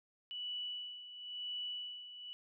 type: tone with tremolo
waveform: sine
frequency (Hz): 2957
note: F#7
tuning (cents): -2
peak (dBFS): -38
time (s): 0.31-2.33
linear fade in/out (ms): 0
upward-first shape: sine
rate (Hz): 0.97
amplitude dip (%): 70
effects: none